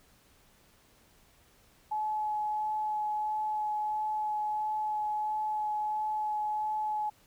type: tone with vibrato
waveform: sine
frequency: 852 Hz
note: G#5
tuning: 44 cents sharp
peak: -29 dBFS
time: 1.91-7.1 s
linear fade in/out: 10 ms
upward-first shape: sine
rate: 1.5 Hz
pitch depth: 10 cents each way
effects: pink hiss -63 dBFS RMS until 7.26 s